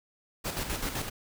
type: noise with tremolo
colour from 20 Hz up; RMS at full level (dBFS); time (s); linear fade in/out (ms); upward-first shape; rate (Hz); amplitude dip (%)
pink; -32; 0.44-1.1; 20; square; 7.8; 50
effects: none